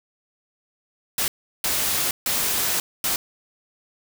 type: noise bursts at uneven times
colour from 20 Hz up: white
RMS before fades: -23 dBFS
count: 4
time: 1.18-1.28 / 1.64-2.11 / 2.26-2.8 / 3.04-3.16 s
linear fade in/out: 2 ms
effects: none